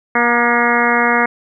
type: harmonic tone with a mistuned harmonic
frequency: 238.8 Hz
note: A#3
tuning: 42 cents sharp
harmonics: 1 / 2 / 3 / 4 / 5 / 6 / 7 / 8 / 9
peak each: -20 / -20 / -20 / -20 / -20 / -20 / -20 / -20 / -20 dBFS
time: 0.15-1.26 s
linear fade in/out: 5 ms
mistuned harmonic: 4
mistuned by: -24 cents
effects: none